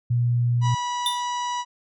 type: tone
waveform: sine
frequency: 120.4 Hz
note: B2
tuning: 44 cents flat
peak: -18 dBFS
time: 0.1-0.75 s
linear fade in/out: 10 ms
type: harmonic tone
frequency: 976 Hz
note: B5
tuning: 21 cents flat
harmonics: 1 / 2 / 3 / 4 / 5 / 6 / 7 / 8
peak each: -25 / -38 / -37 / -40 / -48 / -40 / -47 / -52 dBFS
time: 0.61-1.65 s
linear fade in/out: 50 ms
type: tone with exponential decay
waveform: square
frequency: 3591 Hz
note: A7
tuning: 35 cents sharp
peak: -19 dBFS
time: 1.06-1.26 s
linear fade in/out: 2 ms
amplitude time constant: 42 ms
effects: none